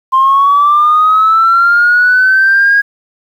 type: linear sweep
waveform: sine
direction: up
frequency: 1046.5 to 1645 Hz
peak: -4 dBFS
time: 0.12-2.82 s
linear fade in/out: 20 ms
effects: tanh soft clip ceiling -1 dBFS + 7-bit